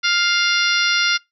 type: harmonic tone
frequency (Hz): 700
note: F5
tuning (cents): +4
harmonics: 2 / 3 / 4 / 5 / 6 / 7 / 8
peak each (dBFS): -20 / -22 / -23 / -24 / -25 / -25 / -26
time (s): 0.03-1.18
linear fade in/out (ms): 20
effects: noise-tail reverb RT60 0.2 s tail -24 dB re dry